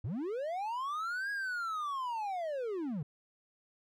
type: linear two-way sweep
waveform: triangle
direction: up then down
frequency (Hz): 86.5 to 1661.2 to 133.4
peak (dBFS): -32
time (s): 0.04-3.03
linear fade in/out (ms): 5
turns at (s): 1.31
effects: none